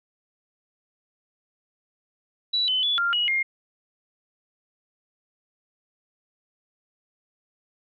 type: tone with pitch steps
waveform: sine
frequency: 3936 / 3034 / 3433 / 1393 / 2907 / 2125 Hz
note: B7 / F#7 / A7 / F6 / F#7 / C7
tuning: -7 / +43 / -43 / -5 / -31 / +26 cents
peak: -20 dBFS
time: 2.53-3.43 s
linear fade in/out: 10 ms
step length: 150 ms
effects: MP3 96 kbps